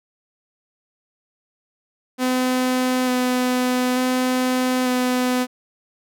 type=tone with vibrato; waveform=sawtooth; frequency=252.8 Hz; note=B3; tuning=41 cents sharp; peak=-14 dBFS; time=2.18-5.47 s; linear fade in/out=50 ms; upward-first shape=square; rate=0.56 Hz; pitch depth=11 cents each way; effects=none